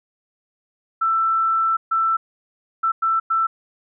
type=tone bursts at uneven times; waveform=sine; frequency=1331 Hz; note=E6; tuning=16 cents sharp; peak=-16 dBFS; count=5; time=1.01-1.77 / 1.91-2.17 / 2.83-2.92 / 3.02-3.2 / 3.3-3.47 s; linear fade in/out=10 ms; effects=none

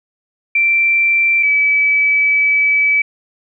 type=tone pair in turn; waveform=sine; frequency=2349 / 2295 Hz; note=D7 / D7; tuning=0 / -40 cents; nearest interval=unison; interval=40 cents; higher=first; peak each=-10 dBFS; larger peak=neither; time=0.55-1.43 / 1.43-3.02 s; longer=second; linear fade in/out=5 ms; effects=none

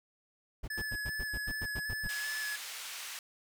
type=noise bursts; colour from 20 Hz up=brown; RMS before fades=-38 dBFS; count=11; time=0.63-2.08 s; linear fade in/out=10 ms; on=50 ms; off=90 ms
type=tone with vibrato; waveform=square; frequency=1713 Hz; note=A6; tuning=47 cents flat; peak=-36 dBFS; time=0.7-2.56 s; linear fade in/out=5 ms; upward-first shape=square; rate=2.6 Hz; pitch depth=17 cents each way
type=band-pass noise; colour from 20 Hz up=pink; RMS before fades=-43 dBFS; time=2.09-3.19 s; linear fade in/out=2 ms; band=1700 to 13000 Hz; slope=12 dB/octave
effects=none

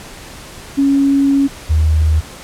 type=tone pair in turn; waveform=sine; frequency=277.2 / 78.06 Hz; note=C#4 / D#2; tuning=0 / +6 cents; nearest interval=octave + minor seventh; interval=2194 cents; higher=first; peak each=-9 dBFS; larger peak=neither; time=0.77-1.48 / 1.69-2.21 s; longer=first; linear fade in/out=20 ms; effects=pink hiss -34 dBFS RMS until 2.43 s + low-pass 11000 Hz 12 dB/octave

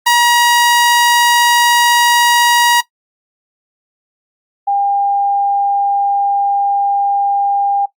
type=tone pair in turn; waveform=sawtooth / sine; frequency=954 / 802.2 Hz; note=A#5 / G5; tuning=+40 / +40 cents; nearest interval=minor third; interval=300 cents; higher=first; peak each=-4 / -11 dBFS; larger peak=first; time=0.06-2.81 / 4.67-7.86 s; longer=second; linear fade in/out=10 ms; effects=noise-tail reverb RT60 0.1 s tail -17 dB re dry + Opus 32 kbps

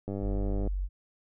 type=click train; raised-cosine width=2 ms; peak=-22 dBFS; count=60; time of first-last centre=0.08-0.674 s; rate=99.3 Hz
type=tone; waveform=sine; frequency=47 Hz; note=F#1; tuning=28 cents sharp; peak=-28 dBFS; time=0.2-0.89 s; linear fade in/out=50 ms
effects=none

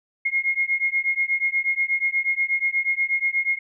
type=beating tone pair; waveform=sine; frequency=2145 / 2153.3 Hz; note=C7 / C7; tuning=+42 / +49 cents; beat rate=8.3 Hz; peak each=-23 / -23 dBFS; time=0.25-3.59 s; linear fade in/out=10 ms; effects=none

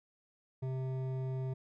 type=tone with hard clipping; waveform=sine; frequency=130.81 Hz; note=C3; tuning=in tune; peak=-36 dBFS; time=0.62-1.54 s; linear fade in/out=10 ms; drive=11 dB; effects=none

